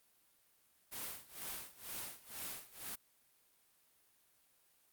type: noise with tremolo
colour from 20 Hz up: white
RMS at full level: -43 dBFS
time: 0.91-2.96 s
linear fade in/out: 20 ms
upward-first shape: sine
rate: 2.1 Hz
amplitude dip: 90%
effects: white hiss -72 dBFS RMS until 4.92 s + Opus 32 kbps